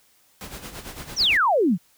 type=noise with tremolo; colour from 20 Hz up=pink; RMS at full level=-35 dBFS; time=0.41-1.37 s; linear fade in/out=0 ms; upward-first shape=sine; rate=8.9 Hz; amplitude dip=65%
type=exponential sweep; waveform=sine; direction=down; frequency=6300 to 154.1 Hz; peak=-16 dBFS; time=1.16-1.78 s; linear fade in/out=50 ms
effects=white hiss -60 dBFS RMS until 1.97 s